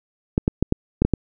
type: clicks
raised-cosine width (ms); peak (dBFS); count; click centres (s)
3; -4; 7; 0.379 / 0.479 / 0.626 / 0.724 / 1.02 / 1.05 / 1.137
effects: none